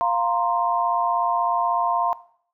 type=chord; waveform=sine; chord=F suspended fourth; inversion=none; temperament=just; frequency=698.5 / 931.3 / 1047.7 Hz; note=F5 / Bb5 / C6; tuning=0 / -2 / +2 cents; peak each=-23 dBFS; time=0.01-2.13 s; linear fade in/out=0 ms; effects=noise-tail reverb RT60 0.6 s tail -18 dB re dry